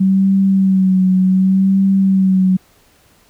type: tone with vibrato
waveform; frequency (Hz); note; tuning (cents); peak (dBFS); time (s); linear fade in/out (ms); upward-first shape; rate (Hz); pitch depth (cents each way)
sine; 190; F#3; +46; -9; 0-2.57; 10; sine; 0.67; 37
effects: pink hiss -52 dBFS RMS until 3.29 s